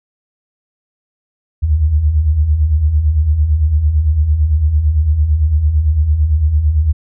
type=beating tone pair; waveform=sine; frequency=69.3 / 78.2 Hz; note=C#2 / D#2; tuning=0 / +9 cents; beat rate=8.9 Hz; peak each=-18 / -10 dBFS; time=1.62-6.93 s; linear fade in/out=20 ms; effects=none